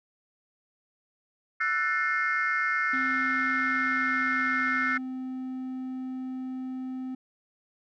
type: chord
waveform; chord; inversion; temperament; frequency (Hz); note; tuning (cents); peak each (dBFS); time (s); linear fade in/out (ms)
sine; F# half-diminished seventh; third; just; 1332 / 1480 / 1776 / 2131; E6 / F#6 / A6 / C7; +18 / 0 / +16 / +31; -29; 1.6-4.98; 10
type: tone with pitch glide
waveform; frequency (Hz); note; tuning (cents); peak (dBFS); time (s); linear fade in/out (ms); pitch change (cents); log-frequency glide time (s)
triangle; 261.6 to 258.3; C4 to C4; 0 to -22; -30; 2.93-7.15; 5; -22; 3.53-4.67
effects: tanh soft clip ceiling -17 dBFS